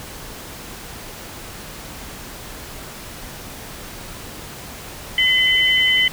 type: tone pair together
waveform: sine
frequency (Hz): 2028 / 3041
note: B6 / F#7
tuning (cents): +45 / +47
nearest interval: perfect fifth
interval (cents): 702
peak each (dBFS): -16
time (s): 5.18-6.08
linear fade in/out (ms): 2
effects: pink hiss -35 dBFS RMS until 6.12 s